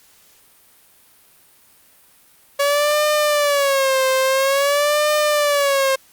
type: tone with vibrato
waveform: sawtooth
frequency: 562 Hz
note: C#5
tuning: 24 cents sharp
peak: -11 dBFS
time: 2.59-5.96 s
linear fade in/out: 10 ms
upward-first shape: sine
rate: 0.49 Hz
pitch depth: 120 cents each way
effects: white hiss -52 dBFS RMS until 6.12 s + Opus 48 kbps